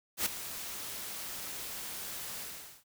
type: noise with ADSR envelope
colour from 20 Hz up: white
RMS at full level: -28 dBFS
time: 0.17-2.84 s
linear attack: 91 ms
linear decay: 5 ms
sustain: -13 dB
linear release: 460 ms
effects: none